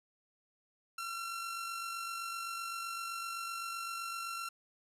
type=tone with amplitude modulation; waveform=sawtooth; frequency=1360 Hz; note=F6; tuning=46 cents flat; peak=-33 dBFS; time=0.98-4.49 s; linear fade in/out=5 ms; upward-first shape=sine; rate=47.8 Hz; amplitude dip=35%; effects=resampled to 32000 Hz